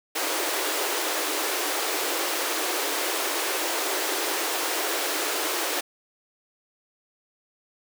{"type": "high-pass noise", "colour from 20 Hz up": "pink", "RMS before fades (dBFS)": -27, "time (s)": [0.15, 5.81], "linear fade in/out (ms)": 10, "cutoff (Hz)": 300, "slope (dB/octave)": 96, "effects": []}